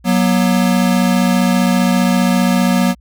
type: tone pair together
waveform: square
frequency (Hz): 185 / 240.1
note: F#3 / B3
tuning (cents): 0 / -49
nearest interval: perfect fourth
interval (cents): 451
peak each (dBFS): -14 / -15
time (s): 0.04-2.95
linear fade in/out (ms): 50
effects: added 60 Hz sine -44 dBFS peak until 3 s